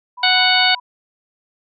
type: tone with tremolo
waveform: sine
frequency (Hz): 987.8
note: B5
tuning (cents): 0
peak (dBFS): -28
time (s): 0.17-0.8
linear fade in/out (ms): 10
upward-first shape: triangle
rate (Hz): 5.1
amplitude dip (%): 70
type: harmonic tone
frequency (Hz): 740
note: F#5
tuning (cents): 0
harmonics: 1 / 2 / 3 / 4 / 5 / 6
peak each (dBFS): -19 / -19 / -19 / -19 / -19 / -19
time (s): 0.23-0.75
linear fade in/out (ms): 5
effects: none